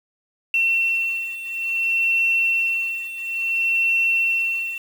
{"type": "beating tone pair", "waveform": "sine", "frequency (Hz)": [2707, 2707.58], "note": ["E7", "E7"], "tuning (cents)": [45, 46], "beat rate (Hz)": 0.58, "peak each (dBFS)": [-20, -24], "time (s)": [0.54, 4.78], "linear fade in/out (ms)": 2, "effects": ["7-bit"]}